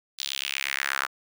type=tone with high-pass filter sweep; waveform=sawtooth; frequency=68.4 Hz; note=C#2; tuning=23 cents flat; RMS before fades=-30 dBFS; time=0.18-1.07 s; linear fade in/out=20 ms; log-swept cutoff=4000 to 1300 Hz; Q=2.9; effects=none